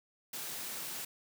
white high-pass noise, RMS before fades -41 dBFS, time 0.33-1.05 s, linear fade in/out 5 ms, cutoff 110 Hz, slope 96 dB/octave, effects none

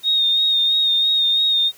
sine tone with vibrato, 3700 Hz, A#7, 14 cents flat, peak -14 dBFS, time 0.03-1.72 s, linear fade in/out 50 ms, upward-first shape sine, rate 3 Hz, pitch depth 29 cents each way, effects white hiss -48 dBFS RMS until 1.77 s

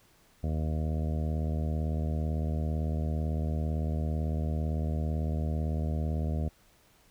harmonic tone, 77.9 Hz, D#2, 3 cents sharp, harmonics 1 / 2 / 3 / 4 / 5 / 6 / 7 / 8 / 9, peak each -29 / -34 / -38 / -46 / -47 / -47 / -47 / -46 / -48 dBFS, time 0.43-6.49 s, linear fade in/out 10 ms, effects pink hiss -63 dBFS RMS until 7.1 s

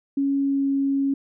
sine tone with pitch glide, 277.2 to 275.3 Hz, C#4 to C#4, 0 to -12 cents, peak -19 dBFS, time 0.17-1.14 s, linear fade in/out 5 ms, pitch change -12 cents, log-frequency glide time 0.38-0.69 s, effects none

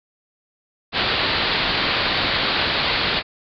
white low-pass noise, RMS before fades -21 dBFS, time 0.92-3.23 s, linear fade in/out 50 ms, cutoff 4600 Hz, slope 96 dB/octave, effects none

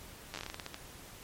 slowing click train, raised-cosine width 0.2 ms, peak -22 dBFS, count 13, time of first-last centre 0.34-0.744 s, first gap 9 ms, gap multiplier 1.22, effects pink hiss -51 dBFS RMS until 1.23 s + MP3 64 kbps

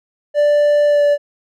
triangle tone with pitch glide, 587.3 to 580.6 Hz, D5 to D5, 0 to -20 cents, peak -8 dBFS, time 0.34-1.18 s, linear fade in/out 50 ms, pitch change -20 cents, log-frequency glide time 0.87-1.03 s, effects none

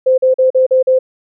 sine tone bursts, 518 Hz, C5, 17 cents flat, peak -7 dBFS, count 6, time 0.06-0.99 s, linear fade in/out 10 ms, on 120 ms, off 42 ms, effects none

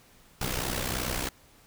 pink noise with amplitude modulation, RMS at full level -28 dBFS, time 0.41-1.29 s, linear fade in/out 5 ms, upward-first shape sine, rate 62.9 Hz, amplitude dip 70%, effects pink hiss -58 dBFS RMS until 1.66 s

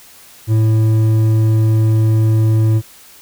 triangle tone with hard clipping, 110 Hz, A2, in tune, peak -11 dBFS, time 0.47-2.82 s, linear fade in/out 50 ms, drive 10 dB, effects white hiss -42 dBFS RMS until 3.21 s

